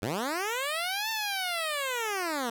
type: linear two-way sweep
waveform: 10% pulse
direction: up then down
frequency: 87.31 to 900 to 225.2 Hz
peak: -21 dBFS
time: 0.02-2.5 s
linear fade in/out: 5 ms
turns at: 1.1 s
effects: none